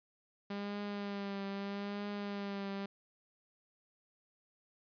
sawtooth tone with vibrato, 200.9 Hz, G3, 43 cents sharp, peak -34 dBFS, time 0.5-2.86 s, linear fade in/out 5 ms, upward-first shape triangle, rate 0.79 Hz, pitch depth 35 cents each way, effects resampled to 11025 Hz

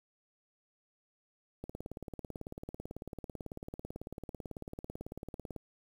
click train, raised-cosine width 2 ms, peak -28 dBFS, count 72, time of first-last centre 1.64-5.563 s, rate 18.1 Hz, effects 9-bit

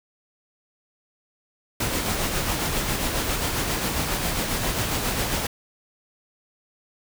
pink noise with tremolo, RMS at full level -24 dBFS, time 1.8-5.47 s, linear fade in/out 5 ms, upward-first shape sine, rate 7.4 Hz, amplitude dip 35%, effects none

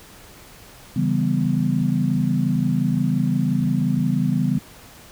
sine chord, C# half-diminished seventh, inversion none, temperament equal with one note detuned, 138.99 / 164.81 / 196 / 246.9 Hz, C#3 / E3 / G3 / B3, +5 / 0 / 0 / 0 cents, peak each -23 dBFS, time 0.96-4.59 s, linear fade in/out 5 ms, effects pink hiss -45 dBFS RMS until 5.11 s

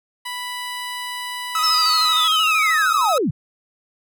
15% pulse tone, 987.8 Hz, B5, in tune, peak -20 dBFS, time 0.25-2.28 s, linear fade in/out 10 ms
45% pulse tone with vibrato, 1275 Hz, D#6, 42 cents sharp, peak -18 dBFS, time 1.55-3.18 s, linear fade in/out 2 ms, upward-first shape square, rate 13 Hz, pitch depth 28 cents each way
sine linear sweep, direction down, 5350 to 103.83 Hz, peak -17 dBFS, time 1.63-3.31 s, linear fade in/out 10 ms
effects none

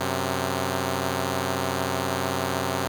5% pulse tone pair together, 93.06 / 131.6 Hz, F#2 / C3, +10 / +10 cents, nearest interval tritone, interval 600 cents, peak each -16 dBFS, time 0-2.88 s, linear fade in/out 5 ms, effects none

